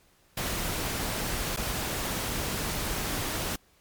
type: noise with dropouts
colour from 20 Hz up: pink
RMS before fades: -31 dBFS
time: 0.37-3.56 s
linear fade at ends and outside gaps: 5 ms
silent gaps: 1.564-1.571 s
effects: pink hiss -63 dBFS RMS until 3.8 s + MP3 96 kbps